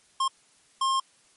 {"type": "tone bursts at uneven times", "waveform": "square", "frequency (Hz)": 1066, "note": "C6", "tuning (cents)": 32, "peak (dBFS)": -23, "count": 2, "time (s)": [[0.2, 0.28], [0.81, 1]], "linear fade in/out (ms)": 5, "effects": ["white hiss -61 dBFS RMS until 1.36 s", "MP3 48 kbps"]}